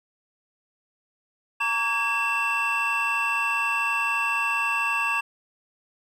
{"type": "tone cluster", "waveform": "triangle", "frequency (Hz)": [919, 1141, 1642, 2686], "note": ["A#5", "C#6", "G#6", "E7"], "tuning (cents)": [-25, 50, -20, 32], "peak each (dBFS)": [-29, -27, -29, -23], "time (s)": [1.6, 5.21], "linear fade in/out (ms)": 10, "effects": []}